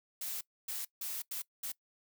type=noise bursts at uneven times; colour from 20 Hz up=blue; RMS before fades=-39 dBFS; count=5; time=0.21-0.41 / 0.68-0.85 / 1.01-1.22 / 1.31-1.42 / 1.63-1.72 s; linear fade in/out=5 ms; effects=noise-tail reverb RT60 0.1 s tail -21 dB re dry